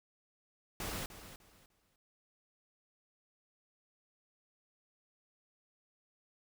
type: noise with echo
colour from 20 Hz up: pink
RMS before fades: -40 dBFS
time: 0.8-1.06 s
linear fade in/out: 2 ms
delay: 300 ms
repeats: 3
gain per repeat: -12 dB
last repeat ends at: 1.96 s
effects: none

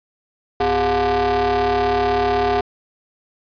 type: ring-modulated tone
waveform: 40% pulse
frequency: 156 Hz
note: D#3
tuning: 5 cents sharp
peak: -12 dBFS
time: 0.6-2.61 s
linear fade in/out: 5 ms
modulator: 564 Hz
effects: resampled to 11025 Hz

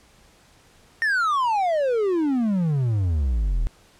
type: exponential sweep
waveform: triangle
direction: down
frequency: 1854 to 36.71 Hz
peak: -17 dBFS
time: 1.02-3.67 s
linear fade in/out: 0 ms
effects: pink hiss -55 dBFS RMS until 3.99 s + low-pass 10000 Hz 12 dB/octave

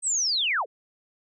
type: linear sweep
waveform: sine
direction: down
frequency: 8372 to 366.5 Hz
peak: -22 dBFS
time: 0.02-0.66 s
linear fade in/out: 50 ms
effects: none

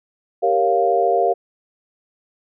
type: chord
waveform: sine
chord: G half-diminished seventh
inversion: none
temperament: equal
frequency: 392 / 466.2 / 554.4 / 698.5 Hz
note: G4 / Bb4 / Db5 / F5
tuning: 0 / 0 / 0 / 0 cents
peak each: -21 / -20 / -23 / -17 dBFS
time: 0.42-1.34 s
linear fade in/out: 20 ms
effects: none

